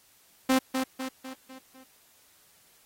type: tone with echo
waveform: sawtooth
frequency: 261.6 Hz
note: C4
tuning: in tune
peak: -16 dBFS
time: 0.49-0.59 s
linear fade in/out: 10 ms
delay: 250 ms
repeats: 5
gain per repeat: -6 dB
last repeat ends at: 1.84 s
effects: white hiss -61 dBFS RMS until 2.85 s + AAC 48 kbps